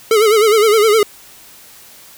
square tone with vibrato, 431.3 Hz, A4, 35 cents flat, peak -9 dBFS, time 0.11-1.03 s, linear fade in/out 2 ms, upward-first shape sine, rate 9.7 Hz, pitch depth 93 cents each way, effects white hiss -41 dBFS RMS until 2.17 s

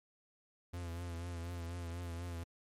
45% pulse tone with vibrato, 86 Hz, F2, 26 cents flat, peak -40 dBFS, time 0.73-2.44 s, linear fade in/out 10 ms, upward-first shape triangle, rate 4.1 Hz, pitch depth 52 cents each way, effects MP3 64 kbps

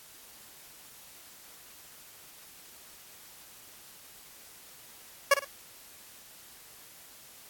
15% pulse tone with echo, 560 Hz, C#5, 18 cents sharp, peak -11 dBFS, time 5.31-5.34 s, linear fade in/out 5 ms, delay 54 ms, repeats 2, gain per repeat -10 dB, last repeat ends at 5.448 s, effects white hiss -52 dBFS RMS until 7.49 s + AAC 64 kbps

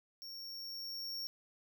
square tone with level ramp, 5510 Hz, F8, 24 cents flat, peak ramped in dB -46 to -39 dBFS, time 0.22-1.27 s, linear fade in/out 0 ms, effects none

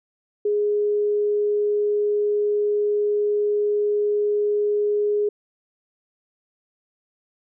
sine tone, 415.3 Hz, G#4, in tune, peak -18 dBFS, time 0.45-5.29 s, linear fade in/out 5 ms, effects none

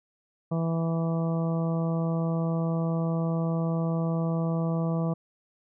harmonic tone, 164.81 Hz, E3, in tune, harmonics 1 / 2 / 3 / 4 / 5 / 6 / 7, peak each -25 / -36 / -35 / -36 / -44 / -44 / -42 dBFS, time 0.51-5.14 s, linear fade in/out 10 ms, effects none

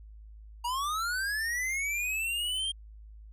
square linear sweep, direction up, 932.3 to 3207 Hz, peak -30 dBFS, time 0.64-2.72 s, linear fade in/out 10 ms, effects added 53 Hz sine -46 dBFS peak until 3.32 s + resampled to 32000 Hz

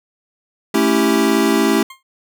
square chord, A dominant seventh, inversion none, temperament equal, 220 / 277.2 / 329.6 / 392 Hz, A3 / C#4 / E4 / G4, 0 / 0 / 0 / 0 cents, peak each -19 dBFS, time 0.74-1.83 s, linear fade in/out 5 ms
20% pulse tone with exponential decay, 1062 Hz, C6, 25 cents sharp, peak -26 dBFS, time 1.9-2.03 s, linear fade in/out 5 ms, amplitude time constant 27 ms
effects none

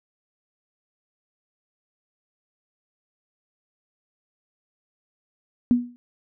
sine tone with exponential decay, 243.1 Hz, B3, 27 cents flat, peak -11 dBFS, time 5.71-5.96 s, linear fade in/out 0 ms, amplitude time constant 54 ms, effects none

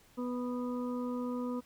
harmonic tone, 246.9 Hz, B3, in tune, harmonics 1 / 2 / 4 / 5, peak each -34 / -40 / -46 / -48 dBFS, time 0.17-1.61 s, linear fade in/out 20 ms, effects pink hiss -63 dBFS RMS until 1.65 s

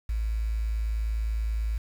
sine tone with quantisation, 54.7 Hz, A1, 9 cents flat, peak -25 dBFS, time 0.09-1.78 s, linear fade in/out 5 ms, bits 8, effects none

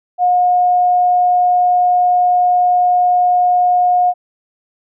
sine tone, 719 Hz, F#5, 50 cents flat, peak -9 dBFS, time 0.18-4.14 s, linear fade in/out 50 ms, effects none

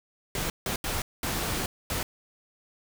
pink noise bursts at uneven times, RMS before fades -30 dBFS, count 5, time 0.35-0.5 / 0.66-0.76 / 0.84-1.02 / 1.23-1.66 / 1.9-2.03 s, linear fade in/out 2 ms, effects none

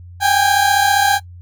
30% pulse tone pair together, 784 / 819.1 Hz, G5 / G#5, 0 / -24 cents, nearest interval minor second, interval 76 cents, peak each -12 dBFS, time 0.2-1.2 s, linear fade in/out 50 ms, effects noise-tail reverb RT60 0.1 s tail -19 dB re dry + added 88 Hz sine -34 dBFS peak until 1.41 s

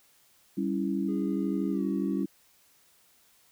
sine chord, C# diminished, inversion second, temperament equal, 196 / 277.2 / 329.6 Hz, G3 / C#4 / E4, 0 / 0 / 0 cents, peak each -30 / -31 / -32 dBFS, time 0.57-2.26 s, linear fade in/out 10 ms
triangle tone with pitch glide, 410 to 376 Hz, G#4 to F#4, -22 to +28 cents, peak -37 dBFS, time 1.08-2.24 s, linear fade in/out 10 ms, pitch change -150 cents, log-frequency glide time 1.7-1.84 s
effects white hiss -63 dBFS RMS until 3.51 s

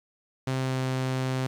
sawtooth tone with pitch glide, 131.3 to 130.24 Hz, C3 to C3, +6 to -8 cents, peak -22 dBFS, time 0.47-1.47 s, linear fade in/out 5 ms, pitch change -14 cents, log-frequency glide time 0.58-0.78 s, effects low-pass 8000 Hz 12 dB/octave + 9-bit

